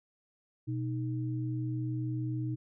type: tone pair together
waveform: sine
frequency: 123.47 / 311.1 Hz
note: B2 / D#4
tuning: 0 / 0 cents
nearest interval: octave + major third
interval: 1600 cents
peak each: -32 / -37 dBFS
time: 0.67-2.56 s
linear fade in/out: 20 ms
effects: none